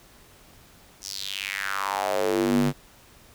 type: tone with high-pass filter sweep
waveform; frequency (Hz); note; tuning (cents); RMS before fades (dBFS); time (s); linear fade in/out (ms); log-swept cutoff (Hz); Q
square; 49; G1; 0; -26; 1.01-2.73; 50; 6100 to 170; 4.1
effects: pink hiss -53 dBFS RMS until 3.34 s